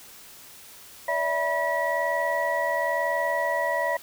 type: tone cluster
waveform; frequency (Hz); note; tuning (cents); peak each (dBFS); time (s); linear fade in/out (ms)
sine; 576 / 657 / 973 / 1935; D5 / E5 / B5 / B6; -34 / -6 / -26 / -36; -28; 1.08-3.97; 5
effects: tanh soft clip ceiling -12 dBFS + white hiss -47 dBFS RMS until 4.02 s